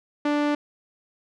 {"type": "tone with low-pass filter", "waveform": "sawtooth", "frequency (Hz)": 293.7, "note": "D4", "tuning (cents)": 0, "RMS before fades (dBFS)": -23, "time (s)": [0.25, 0.55], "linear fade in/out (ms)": 5, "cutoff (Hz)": 3400, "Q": 0.51, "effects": []}